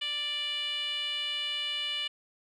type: tone with band-pass filter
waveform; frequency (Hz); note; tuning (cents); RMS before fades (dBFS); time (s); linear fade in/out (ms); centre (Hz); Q
10% pulse; 587.3; D5; 0; -33; 0.01-2.08; 10; 3100; 5.5
effects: none